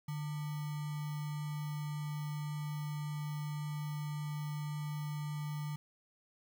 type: tone with sample-and-hold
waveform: sine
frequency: 149.1 Hz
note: D3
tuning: 27 cents sharp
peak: -36 dBFS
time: 0.08-5.76 s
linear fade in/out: 5 ms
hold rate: 1050 Hz
effects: none